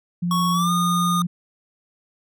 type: tone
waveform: sine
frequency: 174.61 Hz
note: F3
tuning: in tune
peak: -20 dBFS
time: 0.22-1.27 s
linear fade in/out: 10 ms
type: tone with pitch glide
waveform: square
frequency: 1111 to 1225.6 Hz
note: C#6 to D#6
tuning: +4 to -27 cents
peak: -21 dBFS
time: 0.31-1.22 s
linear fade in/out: 2 ms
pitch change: +169 cents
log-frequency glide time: 0.52-0.71 s
effects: none